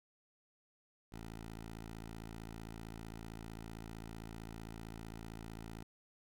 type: tone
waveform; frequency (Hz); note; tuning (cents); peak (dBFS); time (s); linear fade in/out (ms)
10% pulse; 55.5; A1; +16; -38; 1.12-5.83; 5
effects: none